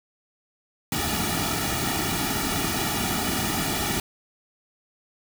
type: noise with comb filter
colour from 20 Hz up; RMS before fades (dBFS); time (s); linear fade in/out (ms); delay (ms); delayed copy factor
pink; -26; 0.92-4; 2; 1.9; -0.85
effects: none